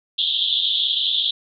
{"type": "band-pass noise", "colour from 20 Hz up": "white", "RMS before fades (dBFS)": -21, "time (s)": [0.18, 1.31], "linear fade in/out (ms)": 5, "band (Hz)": [3200, 3700], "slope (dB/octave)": 96, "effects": []}